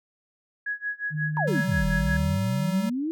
sine tone with tremolo, 1670 Hz, G#6, 9 cents sharp, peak -25 dBFS, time 0.66-2.17 s, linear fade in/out 5 ms, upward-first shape sine, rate 5.6 Hz, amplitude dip 95%
sine tone with pitch glide, 152.9 to 151.06 Hz, D#3 to D3, -30 to +49 cents, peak -26 dBFS, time 1.1-2.39 s, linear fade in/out 50 ms, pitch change -21 cents, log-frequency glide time 1.36-2.24 s
sine exponential two-way sweep, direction down then up, 987.8 to 42.71 to 333.4 Hz, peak -25 dBFS, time 1.37-3.11 s, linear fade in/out 0 ms, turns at 1.86 s
square tone, 190.3 Hz, F#3, 49 cents sharp, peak -27 dBFS, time 1.47-2.9 s, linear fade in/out 10 ms
effects none

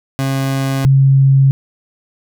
30% pulse / sine tone pair in turn, 135.2 / 135.73 Hz, C#3 / C#3, -43 / -36 cents, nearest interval unison, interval 7 cents, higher second, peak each -12 / -6 dBFS, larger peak second, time 0.19-0.85 / 0.85-1.51 s, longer neither, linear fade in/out 0 ms, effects none

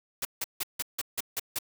white noise bursts, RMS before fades -31 dBFS, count 8, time 0.22-1.588 s, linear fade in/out 5 ms, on 31 ms, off 160 ms, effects none

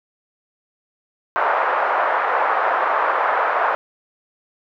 white band-pass noise, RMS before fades -19 dBFS, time 1.36-3.75 s, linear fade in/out 0 ms, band 550 to 1400 Hz, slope 24 dB/octave, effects none

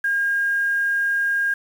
sine tone with quantisation, 1618 Hz, G#6, 46 cents flat, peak -18 dBFS, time 0.04-1.54 s, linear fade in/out 5 ms, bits 7, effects none

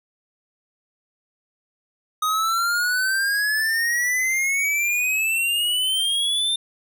square exponential sweep, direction up, 1244.5 to 3616 Hz, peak -20 dBFS, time 2.22-6.56 s, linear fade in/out 5 ms, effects none

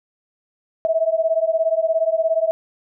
sine beating tone pair, 641 / 658 Hz, E5 / E5, -49 / -3 cents, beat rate 17 Hz, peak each -19 dBFS, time 0.85-2.51 s, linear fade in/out 0 ms, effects none

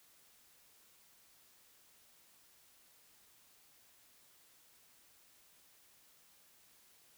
silence, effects white hiss -66 dBFS RMS until 7.17 s

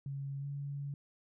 sine tone with pitch glide, 138.59 to 141.5 Hz, C#3 to C#3, 0 to +36 cents, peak -37 dBFS, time 0.06-0.94 s, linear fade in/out 2 ms, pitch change +36 cents, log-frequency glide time 0.4-0.45 s, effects none

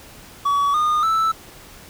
triangle tone with pitch steps, 1134 / 1222.4 / 1317.8 Hz, C#6 / D#6 / E6, +39 / -31 / -1 cents, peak -14 dBFS, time 0.45-1.32 s, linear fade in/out 10 ms, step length 290 ms, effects pink hiss -43 dBFS RMS until 1.89 s

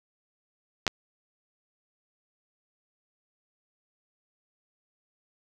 clicks, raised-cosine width 0.2 ms, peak -8 dBFS, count 2, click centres 0.867 / 0.878 s, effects none

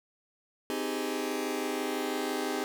sawtooth chord, Ab major seventh, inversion first, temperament just, 259.6 / 311.5 / 389.3 / 415.3 Hz, C4 / Eb4 / G4 / Ab4, -13 / +2 / -12 / 0 cents, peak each -32 dBFS, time 0.7-2.64 s, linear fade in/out 0 ms, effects none

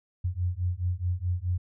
sine beating tone pair, 87.31 / 92.01 Hz, F2 / F#2, 0 / -9 cents, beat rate 4.7 Hz, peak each -29 dBFS, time 0.24-1.58 s, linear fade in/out 10 ms, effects none

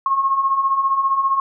sine beating tone pair, 1072 / 1087 Hz, C6 / C#6, +42 / -34 cents, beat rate 15 Hz, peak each -23 / -16 dBFS, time 0.06-1.4 s, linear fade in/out 2 ms, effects none

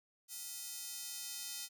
square tone with high-pass filter sweep, 280.5 Hz, C#4, 21 cents sharp, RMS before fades -45 dBFS, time 0.28-1.69 s, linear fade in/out 50 ms, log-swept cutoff 7200 to 4800 Hz, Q 0.88, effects none

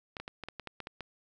clicks, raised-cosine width 0.3 ms, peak -24 dBFS, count 10, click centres 0.168 / 0.2 / 0.279 / 0.437 / 0.486 / 0.597 / 0.673 / 0.803 / 0.871 / 1.007 s, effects none

